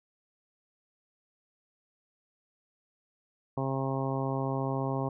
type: harmonic tone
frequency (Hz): 134.4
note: C3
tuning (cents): +47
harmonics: 1 / 2 / 3 / 4 / 5 / 6 / 7 / 8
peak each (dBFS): -32 / -35 / -37 / -38 / -39 / -40 / -40 / -41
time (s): 3.57-5.09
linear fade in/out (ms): 5
effects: none